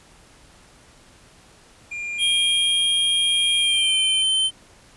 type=tone with tremolo; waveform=triangle; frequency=2400 Hz; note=D7; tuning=37 cents sharp; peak=-24 dBFS; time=1.91-4.23 s; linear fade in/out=10 ms; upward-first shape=sine; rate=0.7 Hz; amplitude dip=60%
type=tone with pitch glide; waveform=square; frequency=3237 to 3091 Hz; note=G#7 to G7; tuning=-45 to -25 cents; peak=-18 dBFS; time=2.18-4.51 s; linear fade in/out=50 ms; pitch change=-80 cents; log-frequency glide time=3.59-3.95 s
effects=pink hiss -51 dBFS RMS until 4.96 s + resampled to 24000 Hz